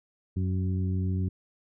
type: harmonic tone with a mistuned harmonic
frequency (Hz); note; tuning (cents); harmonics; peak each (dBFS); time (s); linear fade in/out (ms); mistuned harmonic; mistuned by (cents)
92.5; F#2; 0; 1 / 2 / 3 / 4; -26 / -32 / -39 / -43; 0.36-1.29; 10; 4; +24
effects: none